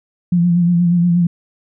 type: tone with vibrato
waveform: sine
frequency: 173.7 Hz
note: F3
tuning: 9 cents flat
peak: -10 dBFS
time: 0.32-1.27 s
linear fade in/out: 5 ms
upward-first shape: sine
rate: 8.4 Hz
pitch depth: 39 cents each way
effects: none